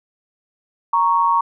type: tone pair together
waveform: sine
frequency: 932.3 / 1108.7 Hz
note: A#5 / C#6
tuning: 0 / 0 cents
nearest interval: minor third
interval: 300 cents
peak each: -16 dBFS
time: 0.93-1.41 s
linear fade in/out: 5 ms
effects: none